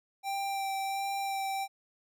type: tone with vibrato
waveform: square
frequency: 784 Hz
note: G5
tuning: in tune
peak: -32 dBFS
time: 0.23-1.68 s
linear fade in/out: 50 ms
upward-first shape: sine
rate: 1.4 Hz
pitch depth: 13 cents each way
effects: none